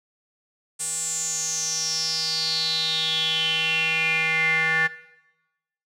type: tone with band-pass filter sweep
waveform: square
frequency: 160.7 Hz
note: E3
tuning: 44 cents flat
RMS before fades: -24 dBFS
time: 0.79-4.88 s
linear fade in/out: 20 ms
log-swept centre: 8400 to 1800 Hz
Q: 8.4
effects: noise-tail reverb RT60 1.0 s tail -18 dB re dry